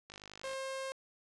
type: click train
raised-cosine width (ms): 0.2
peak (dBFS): -31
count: 23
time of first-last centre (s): 0.1-0.533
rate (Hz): 50.8
type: tone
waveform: sawtooth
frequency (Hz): 533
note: C5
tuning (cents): +32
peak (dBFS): -34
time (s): 0.44-0.92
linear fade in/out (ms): 0
effects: resampled to 24000 Hz